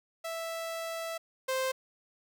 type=tone pair in turn; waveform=sawtooth; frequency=659 / 523 Hz; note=E5 / C5; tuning=-1 / -1 cents; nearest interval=major third; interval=400 cents; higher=first; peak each=-31 / -25 dBFS; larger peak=second; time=0.24-1.18 / 1.48-1.72 s; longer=first; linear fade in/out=10 ms; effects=none